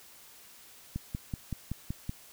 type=click train; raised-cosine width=5 ms; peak=-21 dBFS; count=7; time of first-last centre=0.96-2.094 s; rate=5.29 Hz; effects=white hiss -54 dBFS RMS until 2.32 s